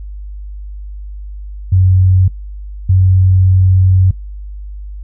sine tone pair in turn, 93 / 93.34 Hz, F#2 / F#2, +9 / +16 cents, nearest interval unison, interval 7 cents, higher second, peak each -6 dBFS, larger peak neither, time 1.72-2.28 / 2.89-4.11 s, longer second, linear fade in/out 5 ms, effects noise-tail reverb RT60 0.1 s tail -19 dB re dry + added 50 Hz sine -24 dBFS peak until 5.03 s

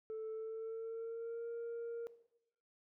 sine tone with pitch glide, 440 to 466.2 Hz, A4 to A#4, 0 to 0 cents, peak -38 dBFS, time 0.1-2.07 s, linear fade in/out 0 ms, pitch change +100 cents, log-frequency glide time 0.32-1.48 s, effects noise-tail reverb RT60 0.8 s tail -17 dB re dry + tanh soft clip ceiling -39 dBFS

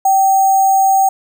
sine tone with sample-and-hold, 773 Hz, G5, 24 cents flat, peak -8 dBFS, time 0.05-1.09 s, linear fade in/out 5 ms, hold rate 7350 Hz, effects none

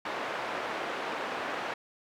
pink band-pass noise, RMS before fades -35 dBFS, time 0.05-1.74 s, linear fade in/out 5 ms, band 460 to 2100 Hz, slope 12 dB/octave, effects none

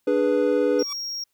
triangle chord, G# diminished, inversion second, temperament equal, 293.7 / 415.3 / 493.9 Hz, D4 / G#4 / B4, 0 / 0 / 0 cents, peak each -22 / -21 / -19 dBFS, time 0.07-0.83 s, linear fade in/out 5 ms
triangle tone, 5588 Hz, F8, in tune, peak -27 dBFS, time 0.79-1.24 s, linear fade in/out 5 ms
sawtooth tone with exponential growth, 1148 Hz, D6, 40 cents flat, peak -28 dBFS, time 0.81-0.93 s, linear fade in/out 5 ms, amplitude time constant 26 ms
effects white hiss -73 dBFS RMS until 1.33 s

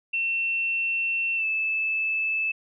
sine tone with pitch glide, 2700 to 2622 Hz, E7 to E7, +41 to -10 cents, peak -23 dBFS, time 0.13-2.52 s, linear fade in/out 10 ms, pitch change -51 cents, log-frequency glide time 1.36-1.45 s, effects none

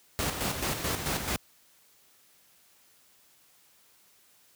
pink noise with tremolo, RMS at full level -29 dBFS, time 0.19-1.36 s, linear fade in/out 0 ms, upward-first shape square, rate 4.6 Hz, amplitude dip 50%, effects white hiss -62 dBFS RMS until 4.55 s + high-pass 60 Hz 12 dB/octave

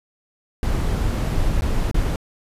brown noise with dropouts, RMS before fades -20 dBFS, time 0.63-2.16 s, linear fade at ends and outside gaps 1 ms, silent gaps 1.61-1.62 / 1.913-1.944 s, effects resampled to 32000 Hz

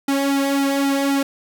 sawtooth tone with flanger, 277 Hz, C#4, 1 cent flat, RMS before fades -19 dBFS, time 0.08-1.23 s, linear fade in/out 5 ms, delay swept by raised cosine 1.8 to 2.9 ms, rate 3.8 Hz, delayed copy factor -0.65, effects none

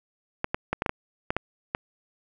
clicks, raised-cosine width 0.5 ms, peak -10 dBFS, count 9, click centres 0.444 / 0.545 / 0.73 / 0.821 / 0.862 / 0.894 / 1.305 / 1.366 / 1.749 s, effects none

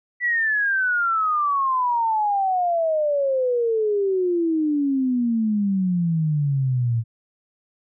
sine exponential sweep, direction down, 1975.5 to 112.3 Hz, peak -18 dBFS, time 0.2-7.04 s, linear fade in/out 50 ms, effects none

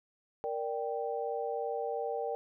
sine chord, G minor, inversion first, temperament equal with one note detuned, 466.2 / 589 / 784 Hz, Bb4 / D5 / G5, 0 / +5 / 0 cents, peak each -35 / -38 / -37 dBFS, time 0.44-2.35 s, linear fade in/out 0 ms, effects none

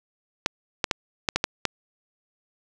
clicks, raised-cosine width 0.2 ms, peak -4 dBFS, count 7, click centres 0.461 / 0.842 / 0.912 / 1.288 / 1.36 / 1.441 / 1.653 s, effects none

